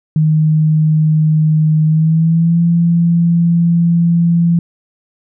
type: tone with pitch glide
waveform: sine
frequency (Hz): 155.56 to 169.64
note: D#3 to E3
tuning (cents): 0 to +50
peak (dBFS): -8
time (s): 0.16-4.59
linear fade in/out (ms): 2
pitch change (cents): +150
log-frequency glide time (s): 1.85-2.6
effects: none